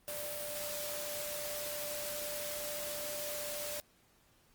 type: tone in noise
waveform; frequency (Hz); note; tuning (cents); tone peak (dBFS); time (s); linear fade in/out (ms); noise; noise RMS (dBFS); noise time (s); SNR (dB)
sine; 590; D5; +8; -42; 0.08-3.8; 0; white; -41; 0.08-3.8; -4
effects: pink hiss -68 dBFS RMS until 4.54 s + Opus 32 kbps